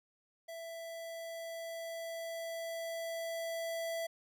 square tone with level ramp, 663 Hz, E5, 10 cents sharp, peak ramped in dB -44 to -36 dBFS, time 0.48-4.07 s, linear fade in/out 10 ms, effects none

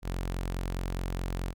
sawtooth tone, 44.77 Hz, F1, 44 cents sharp, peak -27 dBFS, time 0.02-1.54 s, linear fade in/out 50 ms, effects none

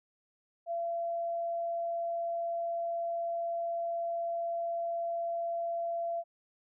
sine tone, 679 Hz, F5, 49 cents flat, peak -31 dBFS, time 0.66-6.24 s, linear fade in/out 50 ms, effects none

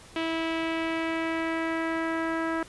sawtooth tone with low-pass filter sweep, 326.5 Hz, E4, 17 cents flat, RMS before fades -29 dBFS, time 0.16-2.63 s, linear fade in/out 2 ms, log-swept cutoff 3000 to 1600 Hz, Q 2.3, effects pink hiss -50 dBFS RMS until 2.68 s + resampled to 24000 Hz

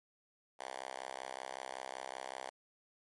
5% pulse tone with high-pass filter, 65.3 Hz, C2, 3 cents flat, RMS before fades -45 dBFS, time 0.59-2.5 s, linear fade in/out 10 ms, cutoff 770 Hz, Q 1.7, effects MP3 48 kbps

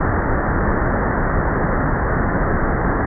pink low-pass noise, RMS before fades -18 dBFS, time 0-3.06 s, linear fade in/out 10 ms, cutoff 1900 Hz, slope 96 dB/octave, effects none

